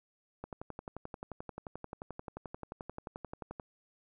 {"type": "click train", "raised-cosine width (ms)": 1, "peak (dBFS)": -27, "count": 37, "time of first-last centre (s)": [0.44, 3.598], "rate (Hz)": 11.4, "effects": []}